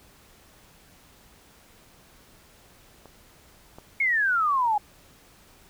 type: clicks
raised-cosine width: 1 ms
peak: -32 / -29 dBFS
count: 2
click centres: 3.057 / 3.785 s
type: exponential sweep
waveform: sine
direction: down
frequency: 2217 to 812 Hz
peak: -20 dBFS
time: 4-4.78 s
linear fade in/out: 5 ms
effects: pink hiss -55 dBFS RMS until 5.69 s